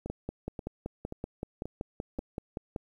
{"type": "two click trains", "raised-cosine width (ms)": 2, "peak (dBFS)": [-21, -24], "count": [15, 5], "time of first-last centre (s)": [[0.1, 2.762], [0.06, 2.188]], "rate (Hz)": [5.26, 1.88], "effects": ["10-bit"]}